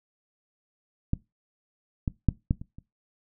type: clicks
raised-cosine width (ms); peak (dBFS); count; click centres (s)
5; -12 / -14 / -7 / -10 / -26 / -30; 6; 1.134 / 2.078 / 2.287 / 2.509 / 2.615 / 2.785
effects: noise-tail reverb RT60 0.2 s tail -20 dB re dry